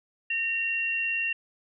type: tone pair together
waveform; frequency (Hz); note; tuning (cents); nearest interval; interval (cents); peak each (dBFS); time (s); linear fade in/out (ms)
sine; 1832.2 / 2749; A#6 / F7; -30 / -28; perfect fifth; 702; -33 / -26; 0.3-1.33; 5
effects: none